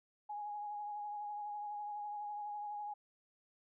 sine tone with vibrato, 830.6 Hz, G#5, in tune, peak -40 dBFS, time 0.29-2.94 s, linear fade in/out 10 ms, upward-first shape triangle, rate 12 Hz, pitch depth 27 cents each way, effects none

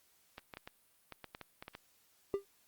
clicks, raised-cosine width 0.3 ms, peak -29 dBFS, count 11, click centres 0.381 / 0.538 / 0.571 / 0.675 / 1.123 / 1.243 / 1.349 / 1.413 / 1.625 / 1.681 / 1.751 s
triangle tone with exponential decay, 397.4 Hz, G4, 24 cents sharp, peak -25 dBFS, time 2.34-2.45 s, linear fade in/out 0 ms, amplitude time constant 22 ms
effects white hiss -70 dBFS RMS until 2.67 s + Opus 48 kbps

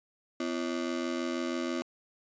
35% pulse ring-modulated tone, 296.6 Hz, D4, 17 cents sharp, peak -26 dBFS, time 0.4-1.82 s, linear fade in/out 0 ms, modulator 43.1 Hz, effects resampled to 16000 Hz

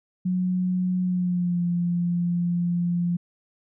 sine tone with pitch glide, 182.5 to 173.96 Hz, F#3 to F3, -24 to -6 cents, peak -21 dBFS, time 0.25-3.17 s, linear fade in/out 10 ms, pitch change -82 cents, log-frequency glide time 1.03-1.63 s, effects none

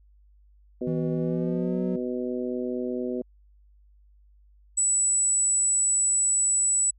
harmonic tone, 124.5 Hz, B2, 14 cents sharp, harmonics 2 / 3 / 4 / 5, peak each -30 / -31 / -34 / -39 dBFS, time 0.81-3.22 s, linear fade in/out 5 ms
triangle tone with pitch glide, 161.3 to 184.22 Hz, E3 to F#3, -37 to -7 cents, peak -25 dBFS, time 0.87-1.96 s, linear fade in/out 2 ms, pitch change +230 cents, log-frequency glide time 1.13-1.81 s
sine tone, 7902 Hz, B8, in tune, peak -20 dBFS, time 4.77-6.91 s, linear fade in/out 10 ms
effects added 50 Hz sine -54 dBFS peak until 6.98 s

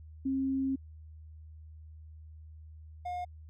sine / triangle tone pair in turn, 268 / 715.5 Hz, C4 / F5, +42 / +42 cents, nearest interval octave + perfect fourth, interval 1700 cents, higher second, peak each -28 / -32 dBFS, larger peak first, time 0.25-0.76 / 3.05-3.25 s, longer first, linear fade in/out 10 ms, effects added 78 Hz sine -47 dBFS peak until 3.49 s

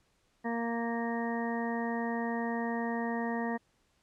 harmonic tone, 232.5 Hz, A#3, 4 cents flat, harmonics 1 / 2 / 3 / 4 / 5 / 7 / 8, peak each -33 / -38 / -39 / -40 / -47 / -51 / -40 dBFS, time 0.44-3.58 s, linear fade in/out 20 ms, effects pink hiss -72 dBFS RMS until 4.02 s + low-pass 9000 Hz 12 dB/octave

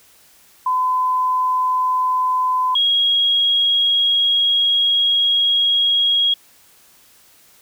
sine tone pair in turn, 1015 / 3292 Hz, B5 / G#7, +47 / -16 cents, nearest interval octave + minor sixth, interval 2037 cents, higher second, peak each -15 / -13 dBFS, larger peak second, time 0.66-2.75 / 2.75-6.34 s, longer second, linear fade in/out 5 ms, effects white hiss -51 dBFS RMS until 7.61 s

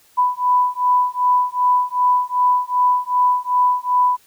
sine beating tone pair, 992 / 994.6 Hz, B5 / B5, +7 / +12 cents, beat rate 2.6 Hz, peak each -17 dBFS, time 0.17-4.17 s, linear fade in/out 20 ms, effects white hiss -54 dBFS RMS until 4.26 s

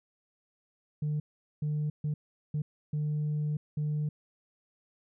sine tone bursts at uneven times, 150.1 Hz, D3, 38 cents sharp, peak -26 dBFS, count 6, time 1.02-1.2 / 1.62-1.9 / 2.04-2.14 / 2.54-2.62 / 2.93-3.57 / 3.77-4.09 s, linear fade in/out 5 ms, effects tanh soft clip ceiling -26 dBFS

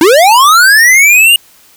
square linear sweep, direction up, 293.7 to 2878 Hz, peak -3 dBFS, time 0.01-1.36 s, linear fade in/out 2 ms, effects white hiss -43 dBFS RMS until 1.76 s

